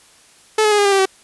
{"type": "tone with pitch steps", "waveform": "sawtooth", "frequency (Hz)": [433.4, 424.5, 415.7, 407.2, 398.8, 390.6, 382.6], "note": ["A4", "G#4", "G#4", "G#4", "G4", "G4", "G4"], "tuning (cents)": [-26, 38, 2, -34, 30, -6, -42], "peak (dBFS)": -8, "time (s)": [0.58, 1.056], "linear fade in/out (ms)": 5, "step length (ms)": 68, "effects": ["white hiss -49 dBFS RMS until 1.23 s", "resampled to 24000 Hz"]}